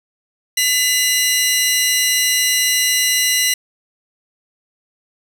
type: tone pair together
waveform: 15% pulse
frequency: 2010 / 2842 Hz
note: B6 / F7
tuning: +30 / +30 cents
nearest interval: tritone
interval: 600 cents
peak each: -10 dBFS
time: 0.57-3.54 s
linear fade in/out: 5 ms
effects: none

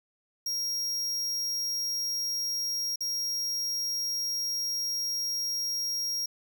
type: tone with dropouts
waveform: 45% pulse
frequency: 5600 Hz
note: F8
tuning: 4 cents sharp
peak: -29 dBFS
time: 0.46-6.26 s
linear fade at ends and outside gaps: 5 ms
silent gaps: 2.959-3.006 s
effects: none

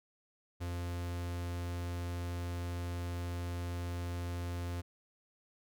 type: tone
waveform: 45% pulse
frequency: 87.31 Hz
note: F2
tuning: in tune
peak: -36 dBFS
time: 0.6-4.82 s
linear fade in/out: 20 ms
effects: none

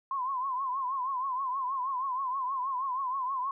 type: tone with vibrato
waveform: sine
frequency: 1046.5 Hz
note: C6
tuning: in tune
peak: -29 dBFS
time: 0.11-3.51 s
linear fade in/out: 2 ms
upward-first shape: triangle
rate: 6.3 Hz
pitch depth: 120 cents each way
effects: none

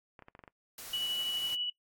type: clicks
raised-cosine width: 0.5 ms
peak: -35 dBFS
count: 7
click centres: 0.192 / 0.223 / 0.284 / 0.351 / 0.392 / 0.438 / 0.478 s
type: noise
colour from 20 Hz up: white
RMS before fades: -45 dBFS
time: 0.78-1.55 s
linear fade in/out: 2 ms
type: tone with tremolo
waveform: sine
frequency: 2946 Hz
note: F#7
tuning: 8 cents flat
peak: -30 dBFS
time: 0.93-1.7 s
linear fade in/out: 5 ms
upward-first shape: sine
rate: 12 Hz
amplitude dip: 30%
effects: noise-tail reverb RT60 0.1 s tail -20 dB re dry + AAC 64 kbps

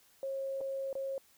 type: tone with dropouts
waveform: sine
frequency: 541 Hz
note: C#5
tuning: 42 cents flat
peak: -34 dBFS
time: 0.23-1.18 s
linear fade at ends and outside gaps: 1 ms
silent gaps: 0.607-0.612 / 0.929-0.953 s
effects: white hiss -65 dBFS RMS until 1.37 s

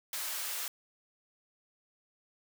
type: high-pass noise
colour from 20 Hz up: white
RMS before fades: -37 dBFS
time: 0.13-0.68 s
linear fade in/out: 2 ms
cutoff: 690 Hz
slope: 12 dB/octave
effects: none

